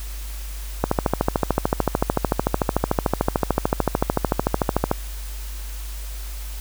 click train, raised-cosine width 1 ms, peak -3 dBFS, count 56, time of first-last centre 0.84-4.914 s, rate 13.5 Hz, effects added 50 Hz sine -29 dBFS peak until 6.6 s + white hiss -40 dBFS RMS until 6.6 s

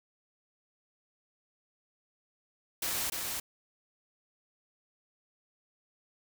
white noise with echo, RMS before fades -33 dBFS, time 2.82-3.1 s, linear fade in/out 5 ms, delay 300 ms, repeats 1, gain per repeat -3 dB, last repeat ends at 3.4 s, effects none

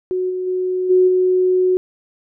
sine tone with level steps, 368.1 Hz, F#4, 9 cents flat, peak -17 / -20 / -17 / -9 / -12 dBFS, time 0.11-1.77 s, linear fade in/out 0 ms, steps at 0.29 / 0.46 / 0.89 / 1.07 s, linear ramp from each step 20 ms, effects none

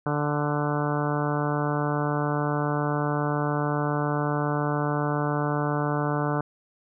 harmonic tone with a mistuned harmonic, 147.2 Hz, D3, 4 cents sharp, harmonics 1 / 2 / 3 / 4 / 5 / 6 / 7 / 8 / 9 / 10, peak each -27 / -30 / -32 / -33 / -34 / -35 / -35 / -36 / -37 / -37 dBFS, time 0.06-6.41 s, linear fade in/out 2 ms, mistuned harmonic 10, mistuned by +17 cents, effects none

